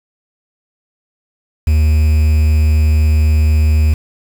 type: tone with quantisation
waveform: triangle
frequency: 77 Hz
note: D#2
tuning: 17 cents flat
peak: -6 dBFS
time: 1.67-3.94 s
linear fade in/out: 5 ms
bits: 5
effects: none